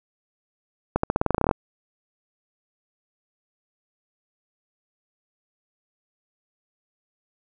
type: accelerating click train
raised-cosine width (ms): 1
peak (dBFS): -6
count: 14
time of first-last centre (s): 0.96-1.512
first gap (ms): 74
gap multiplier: 0.9
effects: none